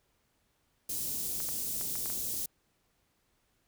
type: band-stop noise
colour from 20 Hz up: white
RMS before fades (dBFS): -35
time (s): 0.89-2.46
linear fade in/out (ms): 5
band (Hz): 340 to 6200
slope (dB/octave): 12
type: clicks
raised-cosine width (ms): 0.5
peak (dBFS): -29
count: 6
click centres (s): 1.403 / 1.489 / 1.812 / 1.955 / 2.059 / 2.101
effects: pink hiss -74 dBFS RMS until 3.67 s